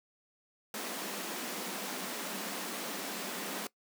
pink high-pass noise, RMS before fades -39 dBFS, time 0.74-3.67 s, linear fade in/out 2 ms, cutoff 180 Hz, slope 96 dB/octave, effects noise-tail reverb RT60 0.1 s tail -20 dB re dry

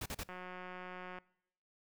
pink noise bursts, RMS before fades -41 dBFS, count 3, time 0.01-0.235 s, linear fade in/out 5 ms, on 49 ms, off 39 ms
click train, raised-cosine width 0.5 ms, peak -32 dBFS, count 164, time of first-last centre 0.29-1.186 s, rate 182 Hz
effects noise-tail reverb RT60 0.8 s tail -23 dB re dry

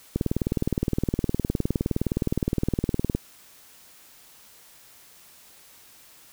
click train, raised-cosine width 3 ms, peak -10 dBFS, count 59, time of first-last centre 0.16-3.15 s, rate 19.4 Hz, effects white hiss -52 dBFS RMS until 6.32 s

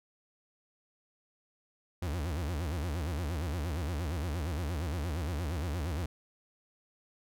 40% pulse tone with vibrato, 80.2 Hz, E2, 47 cents flat, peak -31 dBFS, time 2.02-6.06 s, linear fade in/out 5 ms, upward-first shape sine, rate 8.6 Hz, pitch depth 230 cents each way, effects none

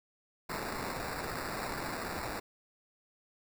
violet noise with sample-and-hold, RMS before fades -38 dBFS, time 0.49-2.4 s, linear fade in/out 10 ms, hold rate 3150 Hz, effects none

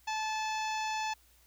harmonic tone, 869 Hz, A5, 22 cents flat, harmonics 1 / 2 / 3 / 4 / 5 / 6 / 7 / 8, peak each -33 / -42 / -40 / -46 / -47 / -48 / -49 / -50 dBFS, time 0.07-1.14 s, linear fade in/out 10 ms, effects added 60 Hz sine -65 dBFS peak until 1.46 s + white hiss -65 dBFS RMS until 1.46 s

